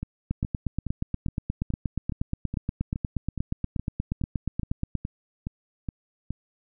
two click trains, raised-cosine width 5 ms, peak -14 / -18 dBFS, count 40 / 16, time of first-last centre 0.31-4.953 / 0.03-6.306 s, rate 8.4 / 2.39 Hz, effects none

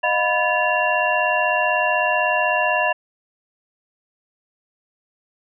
sine tone cluster, 617 / 713 / 989 / 1727 / 2759 Hz, D#5 / F5 / B5 / A6 / F7, -15 / +36 / +2 / -33 / -22 cents, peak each -23 dBFS, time 0.03-2.93 s, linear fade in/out 10 ms, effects none

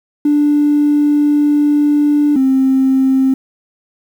triangle tone pair in turn, 293.7 / 265.1 Hz, D4 / C4, 0 / +23 cents, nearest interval major second, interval 177 cents, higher first, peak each -5 dBFS, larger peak neither, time 0.25-2.36 / 2.36-3.34 s, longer first, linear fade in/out 5 ms, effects tanh soft clip ceiling -6 dBFS + 7-bit

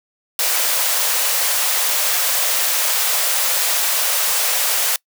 white high-pass noise, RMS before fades -18 dBFS, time 0.39-4.96 s, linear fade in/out 2 ms, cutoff 460 Hz, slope 96 dB/octave, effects noise-tail reverb RT60 0.1 s tail -25 dB re dry

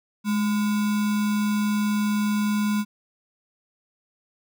sine tone with sample-and-hold, 209.4 Hz, G#3, 15 cents sharp, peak -20 dBFS, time 0.24-2.85 s, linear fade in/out 50 ms, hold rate 1225 Hz, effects none

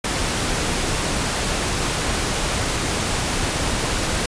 pink noise, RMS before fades -22 dBFS, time 0.04-4.26 s, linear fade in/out 5 ms, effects resampled to 22050 Hz

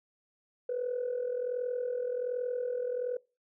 sine tone with amplitude modulation, 493.9 Hz, B4, in tune, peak -26 dBFS, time 0.69-3.17 s, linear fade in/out 5 ms, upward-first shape sine, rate 41.3 Hz, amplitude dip 70%, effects noise-tail reverb RT60 0.3 s tail -24 dB re dry + tanh soft clip ceiling -25 dBFS

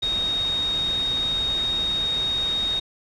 sine tone in noise, 3729 Hz, A#7, in tune, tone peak -21 dBFS, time 0.02-2.8 s, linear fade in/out 10 ms, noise pink, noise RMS -34 dBFS, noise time 0.02-2.8 s, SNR +10 dB, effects low-pass 6000 Hz 12 dB/octave

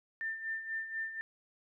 sine tone with tremolo, 1792 Hz, A6, 31 cents sharp, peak -33 dBFS, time 0.21-1.21 s, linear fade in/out 0 ms, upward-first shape sine, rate 4.1 Hz, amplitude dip 65%, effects none

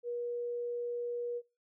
sine tone, 480 Hz, B4, 49 cents flat, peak -34 dBFS, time 0.03-1.42 s, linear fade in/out 50 ms, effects noise-tail reverb RT60 0.3 s tail -23 dB re dry

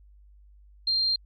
sine tone, 4186 Hz, C8, in tune, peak -22 dBFS, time 0.87-1.16 s, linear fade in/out 5 ms, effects added 50 Hz sine -51 dBFS peak until 1.25 s + Opus 48 kbps

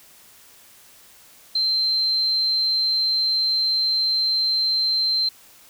sine tone, 4123 Hz, C8, 26 cents flat, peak -18 dBFS, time 1.55-5.29 s, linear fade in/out 5 ms, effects white hiss -50 dBFS RMS until 5.69 s

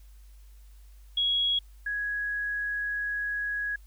sine tone pair in turn, 3322 / 1665.8 Hz, G#7 / G#6, 0 / +5 cents, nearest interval octave, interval 1195 cents, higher first, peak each -23 / -28 dBFS, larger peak first, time 1.17-1.59 / 1.86-3.76 s, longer second, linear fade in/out 5 ms, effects added 50 Hz sine -48 dBFS peak until 3.86 s + white hiss -65 dBFS RMS until 3.86 s

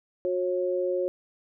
sine tone pair together, 363.1 / 544 Hz, F#4 / C#5, -33 / -33 cents, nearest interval perfect fifth, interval 700 cents, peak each -27 dBFS, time 0.25-1.08 s, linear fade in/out 0 ms, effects none

